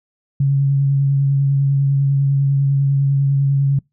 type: tone with vibrato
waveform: sine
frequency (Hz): 138.59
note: C#3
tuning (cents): 0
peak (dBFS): -12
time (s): 0.4-3.79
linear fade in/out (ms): 5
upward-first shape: triangle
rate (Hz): 10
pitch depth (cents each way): 20
effects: noise-tail reverb RT60 0.2 s tail -26 dB re dry